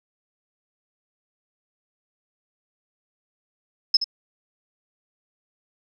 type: tone with echo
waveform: sine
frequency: 5180 Hz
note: E8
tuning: 31 cents flat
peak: -12 dBFS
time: 3.94-3.97 s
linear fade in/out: 5 ms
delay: 73 ms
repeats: 1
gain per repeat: -10 dB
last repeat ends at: 4.043 s
effects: none